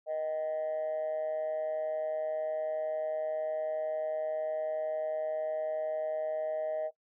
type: tone with amplitude modulation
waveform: sine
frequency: 625 Hz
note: D#5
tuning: 8 cents sharp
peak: -26 dBFS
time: 0.06-6.91 s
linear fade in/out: 50 ms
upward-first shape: sine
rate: 151 Hz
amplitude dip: 70%
effects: noise-tail reverb RT60 0.1 s tail -17 dB re dry + tanh soft clip ceiling -27 dBFS